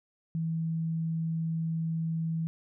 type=tone; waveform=sine; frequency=162.9 Hz; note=E3; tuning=20 cents flat; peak=-28 dBFS; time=0.35-2.47 s; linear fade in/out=0 ms; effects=none